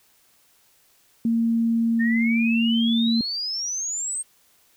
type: tone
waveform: sine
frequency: 229.7 Hz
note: A#3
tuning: 25 cents flat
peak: -18 dBFS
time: 1.25-3.21 s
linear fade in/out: 2 ms
type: exponential sweep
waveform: sine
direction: up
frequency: 1800 to 8540 Hz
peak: -25 dBFS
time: 1.99-4.23 s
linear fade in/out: 20 ms
effects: white hiss -60 dBFS RMS until 4.76 s